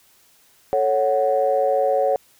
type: chord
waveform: sine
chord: F# minor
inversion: first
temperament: equal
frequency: 440 / 554.4 / 740 Hz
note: A4 / C#5 / F#5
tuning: 0 / 0 / 0 cents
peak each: -23 / -18 / -21 dBFS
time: 0.73-2.16 s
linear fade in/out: 0 ms
effects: tanh soft clip ceiling -7 dBFS + white hiss -56 dBFS RMS until 2.39 s